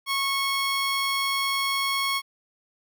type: tone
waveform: 15% pulse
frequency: 1098 Hz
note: C#6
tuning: 17 cents flat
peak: -17 dBFS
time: 0.06-2.22 s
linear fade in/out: 50 ms
effects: none